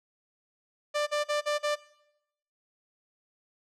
sawtooth tone bursts, 592 Hz, D5, 14 cents sharp, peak -22 dBFS, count 5, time 0.94-1.758 s, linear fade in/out 20 ms, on 130 ms, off 42 ms, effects noise-tail reverb RT60 0.8 s tail -19 dB re dry + low-pass 7000 Hz 12 dB/octave

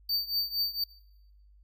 square tone with tremolo, 4600 Hz, D8, 37 cents flat, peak -25 dBFS, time 0.09-0.84 s, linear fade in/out 5 ms, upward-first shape triangle, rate 4.3 Hz, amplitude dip 90%, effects noise-tail reverb RT60 1.0 s tail -22 dB re dry + added 50 Hz sine -55 dBFS peak until 1.63 s

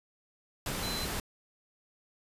sine tone in noise, 4046 Hz, B7, 41 cents sharp, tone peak -37 dBFS, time 0.83-1.05 s, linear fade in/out 2 ms, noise pink, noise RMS -35 dBFS, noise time 0.66-1.2 s, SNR -5 dB, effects resampled to 32000 Hz

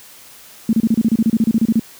sine tone bursts, 224.5 Hz, A3, 35 cents sharp, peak -10 dBFS, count 16, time 0.69-1.795 s, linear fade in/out 2 ms, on 40 ms, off 31 ms, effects white hiss -42 dBFS RMS until 1.99 s + high-pass 60 Hz 12 dB/octave

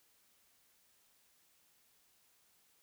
silence, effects white hiss -71 dBFS RMS until 2.82 s

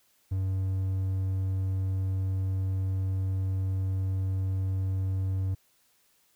triangle tone, 95 Hz, F#2, 46 cents sharp, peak -24 dBFS, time 0.31-5.55 s, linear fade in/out 10 ms, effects white hiss -67 dBFS RMS until 6.35 s

